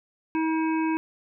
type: harmonic tone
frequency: 320 Hz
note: D#4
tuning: 49 cents sharp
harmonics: 1 / 3 / 5 / 7 / 8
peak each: -23 / -30 / -38 / -40 / -38 dBFS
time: 0.35-0.97 s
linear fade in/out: 0 ms
effects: none